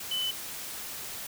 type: tone in noise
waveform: sine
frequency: 3010 Hz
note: F#7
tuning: 29 cents sharp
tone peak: -28 dBFS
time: 0.11-0.31 s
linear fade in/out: 5 ms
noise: white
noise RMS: -39 dBFS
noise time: 0-1.27 s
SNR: +8 dB
effects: none